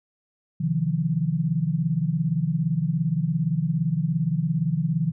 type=tone cluster; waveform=sine; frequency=131.5 / 157.6 / 175 Hz; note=C3 / D#3 / F3; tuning=+9 / +23 / +4 cents; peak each=-29 / -23 / -26 dBFS; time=0.6-5.12 s; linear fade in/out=10 ms; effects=none

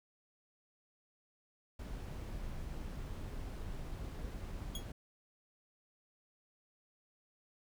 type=noise; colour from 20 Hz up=brown; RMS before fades=-43 dBFS; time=1.79-4.92 s; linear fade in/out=5 ms
type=tone with exponential decay; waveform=sawtooth; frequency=3322 Hz; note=G#7; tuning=in tune; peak=-35 dBFS; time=4.75-4.86 s; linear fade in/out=2 ms; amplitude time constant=23 ms
effects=none

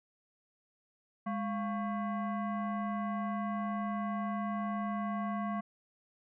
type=tone with frequency modulation; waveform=sine; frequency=206.9 Hz; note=G#3; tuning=6 cents flat; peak=-32 dBFS; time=1.26-5.61 s; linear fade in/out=10 ms; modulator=901 Hz; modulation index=0.98; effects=none

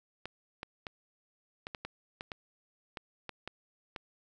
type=clicks; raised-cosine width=0.3 ms; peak=-23 dBFS; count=12; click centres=0.256 / 0.631 / 0.868 / 1.669 / 1.748 / 1.85 / 2.209 / 2.318 / 2.972 / 3.293 / 3.476 / 3.962 s; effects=none

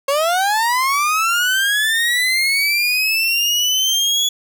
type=linear sweep; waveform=30% pulse; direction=up; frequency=540 to 3400 Hz; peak=-12 dBFS; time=0.08-4.29 s; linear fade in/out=5 ms; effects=none

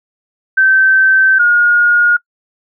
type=tone pair in turn; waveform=sine; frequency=1547 / 1432.4 Hz; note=G6 / F6; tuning=-23 / +43 cents; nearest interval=minor second; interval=134 cents; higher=first; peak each=-6 dBFS; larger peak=neither; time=0.57-1.39 / 1.39-2.17 s; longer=first; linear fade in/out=10 ms; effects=noise-tail reverb RT60 0.1 s tail -26 dB re dry

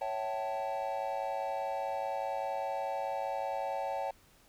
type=chord; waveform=triangle; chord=A dominant seventh; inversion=first; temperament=equal with one note detuned; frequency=554.4 / 659.3 / 769.2 / 880 Hz; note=C#5 / E5 / G5 / A5; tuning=0 / 0 / -33 / 0 cents; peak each=-36 / -39 / -35 / -37 dBFS; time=0.01-4.11 s; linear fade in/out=5 ms; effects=pink hiss -63 dBFS RMS until 4.48 s

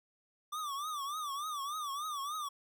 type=tone with vibrato; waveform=square; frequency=1174.7 Hz; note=D6; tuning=in tune; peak=-37 dBFS; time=0.52-2.49 s; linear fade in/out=10 ms; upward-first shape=triangle; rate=3.4 Hz; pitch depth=150 cents each way; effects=none

